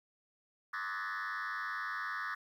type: tone with frequency modulation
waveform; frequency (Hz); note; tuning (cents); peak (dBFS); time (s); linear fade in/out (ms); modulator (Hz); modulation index
sine; 1480; F#6; 0; -33; 0.73-2.35; 10; 99.7; 3.8
effects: tanh soft clip ceiling -35 dBFS + 11-bit